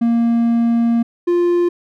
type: tone pair in turn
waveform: triangle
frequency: 233.1 / 349.3 Hz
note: A#3 / F4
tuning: 0 / 0 cents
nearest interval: perfect fifth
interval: 700 cents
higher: second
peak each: -10 dBFS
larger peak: neither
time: 0.01-1.03 / 1.27-1.69 s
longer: first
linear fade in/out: 10 ms
effects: none